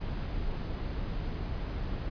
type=noise; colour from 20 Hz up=brown; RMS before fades=-34 dBFS; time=0-2.1 s; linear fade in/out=20 ms; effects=resampled to 11025 Hz